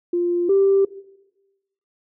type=tone pair in turn; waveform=sine; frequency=349.2 / 392 Hz; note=F4 / G4; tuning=0 / 0 cents; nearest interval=major second; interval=200 cents; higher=second; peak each=-17 / -12 dBFS; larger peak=second; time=0.13-0.49 / 0.49-0.85 s; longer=neither; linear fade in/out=5 ms; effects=noise-tail reverb RT60 1.0 s tail -18 dB re dry + tanh soft clip ceiling -8 dBFS